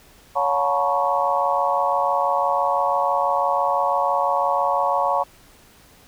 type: tone cluster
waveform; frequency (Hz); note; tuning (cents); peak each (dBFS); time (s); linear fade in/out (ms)
sine; 562 / 717 / 873 / 959 / 1108; C#5 / F5 / A5 / A#5 / C#6; +24 / +45 / -14 / +49 / -1; -24; 0.35-5.24; 20
effects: pink hiss -51 dBFS RMS until 6.07 s